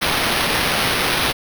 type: noise with sample-and-hold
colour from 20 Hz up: white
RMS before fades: -19 dBFS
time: 0.01-1.33 s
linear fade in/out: 20 ms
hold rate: 7350 Hz
effects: none